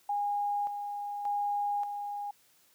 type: tone with tremolo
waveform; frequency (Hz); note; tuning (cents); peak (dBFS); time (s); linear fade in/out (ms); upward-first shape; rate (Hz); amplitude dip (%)
sine; 818; G#5; -26; -28; 0.09-2.31; 5; square; 0.86; 50
effects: white hiss -65 dBFS RMS until 2.74 s + high-pass 80 Hz 12 dB/octave